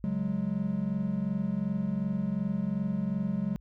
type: chord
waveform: triangle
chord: C# suspended fourth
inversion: none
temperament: equal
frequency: 138.59 / 185 / 207.7 Hz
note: C#3 / F#3 / G#3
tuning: 0 / 0 / 0 cents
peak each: -35 / -29 / -29 dBFS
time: 0.04-3.56 s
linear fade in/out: 0 ms
effects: added 50 Hz sine -53 dBFS peak until 3.6 s